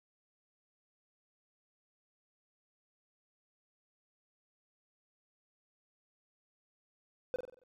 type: tone with echo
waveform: triangle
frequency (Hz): 505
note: B4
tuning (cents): +39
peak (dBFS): -28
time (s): 7.34-7.36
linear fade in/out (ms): 0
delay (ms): 46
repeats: 6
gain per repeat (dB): -6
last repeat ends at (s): 7.636
effects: none